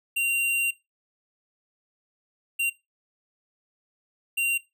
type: tone bursts at uneven times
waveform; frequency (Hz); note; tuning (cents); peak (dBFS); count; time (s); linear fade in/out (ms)
square; 2765; F7; -18; -23; 3; 0.16-0.71 / 2.59-2.7 / 4.37-4.58; 10
effects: noise-tail reverb RT60 0.2 s tail -18 dB re dry